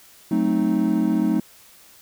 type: chord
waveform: triangle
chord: F# diminished seventh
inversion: none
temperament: equal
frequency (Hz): 185 / 220 / 261.6 / 311.1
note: F#3 / A3 / C4 / Eb4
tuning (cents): 0 / 0 / 0 / 0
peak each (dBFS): -23 / -20 / -23 / -20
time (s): 0.31-1.4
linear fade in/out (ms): 5
effects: white hiss -50 dBFS RMS until 2.01 s